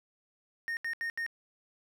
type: tone bursts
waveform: triangle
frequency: 1844 Hz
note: A#6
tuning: 19 cents flat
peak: -30 dBFS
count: 4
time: 0.68-1.264 s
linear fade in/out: 0 ms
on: 89 ms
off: 76 ms
effects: none